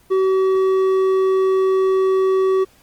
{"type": "tone with hard clipping", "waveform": "sine", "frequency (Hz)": 380, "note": "F#4", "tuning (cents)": 46, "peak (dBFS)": -15, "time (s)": [0.1, 2.65], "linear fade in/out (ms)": 20, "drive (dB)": 6, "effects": ["pink hiss -53 dBFS RMS until 2.82 s", "Opus 24 kbps"]}